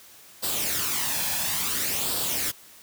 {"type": "noise with flanger", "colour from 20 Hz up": "white", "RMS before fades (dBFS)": -27, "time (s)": [0.42, 2.52], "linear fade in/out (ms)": 20, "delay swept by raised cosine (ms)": [0.23, 1.23], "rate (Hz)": 0.58, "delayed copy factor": 0.55, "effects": ["white hiss -50 dBFS RMS until 2.82 s", "high-pass 60 Hz 12 dB/octave"]}